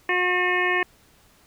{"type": "harmonic tone", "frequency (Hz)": 361.1, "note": "F#4", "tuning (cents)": -42, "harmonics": [1, 2, 3, 5, 6, 7, 8], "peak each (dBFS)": [-26, -30, -28, -23, -28, -30, -37], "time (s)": [0.09, 0.83], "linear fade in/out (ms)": 2, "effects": ["pink hiss -57 dBFS RMS until 1.46 s"]}